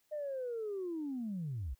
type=linear sweep; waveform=sine; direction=down; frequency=614 to 53.4 Hz; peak=-35 dBFS; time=0.11-1.75 s; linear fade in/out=20 ms; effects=tanh soft clip ceiling -32 dBFS + white hiss -75 dBFS RMS until 1.79 s